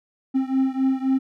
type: beating tone pair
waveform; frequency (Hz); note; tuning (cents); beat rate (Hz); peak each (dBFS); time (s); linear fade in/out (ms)
triangle; 263.5 / 267.3; C4 / C4; +12 / +37; 3.8; -19 / -21; 0.34-1.19; 20
effects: none